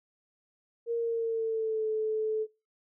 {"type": "tone with pitch glide", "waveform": "sine", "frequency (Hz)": [466.2, 435], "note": ["A#4", "A4"], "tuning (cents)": [0, -20], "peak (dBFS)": -27, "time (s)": [0.86, 2.47], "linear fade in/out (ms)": 50, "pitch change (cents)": -120, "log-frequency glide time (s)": [0.96, 1.87], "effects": ["noise-tail reverb RT60 0.3 s tail -24 dB re dry"]}